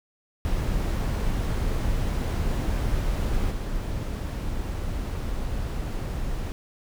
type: noise with level steps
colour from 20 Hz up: brown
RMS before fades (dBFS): -25 / -29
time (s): 0.45-6.52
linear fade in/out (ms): 0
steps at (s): 3.5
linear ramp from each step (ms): 20
effects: none